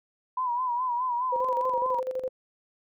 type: tone with vibrato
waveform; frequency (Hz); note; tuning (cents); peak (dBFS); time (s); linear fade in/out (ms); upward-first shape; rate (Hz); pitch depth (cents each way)
sine; 987.8; B5; 0; -25; 0.37-2; 5; sine; 4.8; 72
type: tone with tremolo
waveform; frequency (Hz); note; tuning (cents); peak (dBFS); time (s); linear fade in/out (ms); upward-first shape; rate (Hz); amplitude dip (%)
sine; 515; C5; -28; -26; 1.32-2.29; 10; square; 12; 65
effects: none